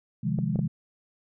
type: chord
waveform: sine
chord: F minor seventh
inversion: second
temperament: equal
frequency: 130.81 / 155.56 / 174.61 / 207.7 Hz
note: C3 / Eb3 / F3 / Ab3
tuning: 0 / 0 / 0 / 0 cents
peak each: -30 dBFS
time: 0.23-0.68 s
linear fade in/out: 10 ms
type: clicks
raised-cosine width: 2 ms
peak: -21 dBFS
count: 3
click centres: 0.388 / 0.558 / 0.591 s
effects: none